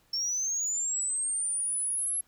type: linear sweep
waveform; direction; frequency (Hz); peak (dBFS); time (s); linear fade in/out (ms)
sine; up; 5390 to 11175; -26; 0.13-2.21; 5
effects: tanh soft clip ceiling -25 dBFS + pink hiss -66 dBFS RMS until 2.27 s